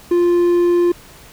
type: tone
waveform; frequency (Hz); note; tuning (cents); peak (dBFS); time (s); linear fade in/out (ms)
triangle; 349.2; F4; 0; -9; 0.11-0.92; 5
effects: pink hiss -42 dBFS RMS until 1.32 s